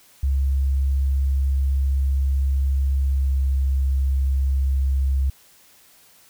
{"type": "tone with pitch glide", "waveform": "sine", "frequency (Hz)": [67.9, 67.31], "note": ["C#2", "C2"], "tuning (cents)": [-35, 50], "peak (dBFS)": -17, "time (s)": [0.23, 5.3], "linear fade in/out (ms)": 5, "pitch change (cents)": -15, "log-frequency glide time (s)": [3.1, 3.32], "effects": ["white hiss -53 dBFS RMS until 6.29 s"]}